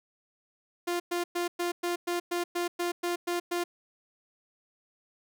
sawtooth tone bursts, 349.2 Hz, F4, in tune, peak -24 dBFS, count 12, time 0.87-3.64 s, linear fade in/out 10 ms, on 130 ms, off 110 ms, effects none

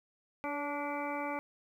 harmonic tone with a mistuned harmonic, 290 Hz, D4, 22 cents flat, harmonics 1 / 2 / 3 / 4 / 5 / 7 / 8, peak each -40 / -40 / -39 / -43 / -46 / -46 / -44 dBFS, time 0.44-1.39 s, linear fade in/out 0 ms, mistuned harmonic 2, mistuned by -23 cents, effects 11-bit

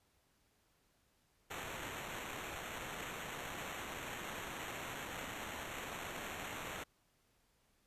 white noise with sample-and-hold, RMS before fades -45 dBFS, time 1.5-6.84 s, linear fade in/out 10 ms, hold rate 4900 Hz, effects pink hiss -75 dBFS RMS until 7.86 s + resampled to 32000 Hz

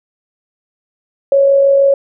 sine tone with amplitude modulation, 553 Hz, C#5, 4 cents flat, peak -5 dBFS, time 1.32-1.94 s, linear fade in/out 2 ms, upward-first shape sine, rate 46.5 Hz, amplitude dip 30%, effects none

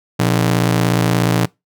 sawtooth ring-modulated tone, 146.83 Hz, D3, in tune, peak -6 dBFS, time 0.19-1.46 s, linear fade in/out 10 ms, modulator 28.4 Hz, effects noise-tail reverb RT60 0.2 s tail -23 dB re dry

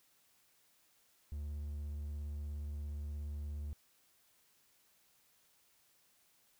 triangle tone with vibrato, 73.42 Hz, D2, in tune, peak -37 dBFS, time 1.32-3.73 s, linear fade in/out 0 ms, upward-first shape square, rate 17 Hz, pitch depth 14 cents each way, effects white hiss -71 dBFS RMS until 6.59 s

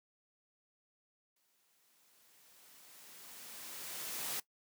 white noise with exponential growth, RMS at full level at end -38 dBFS, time 1.36-4.4 s, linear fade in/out 5 ms, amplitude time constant 660 ms, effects noise-tail reverb RT60 0.1 s tail -19 dB re dry + high-pass 150 Hz 12 dB/octave

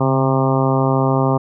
harmonic tone with a mistuned harmonic, 133.1 Hz, C3, 30 cents sharp, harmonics 1 / 2 / 3 / 4 / 5 / 6 / 7 / 8 / 9, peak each -17 / -20 / -22 / -23 / -24 / -25 / -25 / -26 / -27 dBFS, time 0-1.38 s, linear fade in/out 10 ms, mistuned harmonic 1, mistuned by +43 cents, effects none

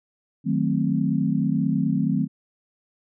sine chord, D# diminished seventh, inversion none, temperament equal, 155.56 / 185 / 220 / 261.6 Hz, D#3 / F#3 / A3 / C4, 0 / 0 / 0 / 0 cents, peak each -25 dBFS, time 0.44-2.28 s, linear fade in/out 50 ms, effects none

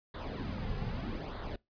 brown noise with flanger, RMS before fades -38 dBFS, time 0.14-1.56 s, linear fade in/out 5 ms, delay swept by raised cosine 0.38 to 3.28 ms, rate 0.81 Hz, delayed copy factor -0.65, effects noise-tail reverb RT60 0.2 s tail -23 dB re dry + resampled to 11025 Hz

